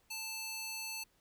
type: tone with high-pass filter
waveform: square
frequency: 880 Hz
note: A5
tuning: in tune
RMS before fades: -42 dBFS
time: 0.1-1.04 s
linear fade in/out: 10 ms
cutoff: 3000 Hz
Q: 0.77
effects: pink hiss -72 dBFS RMS until 1.2 s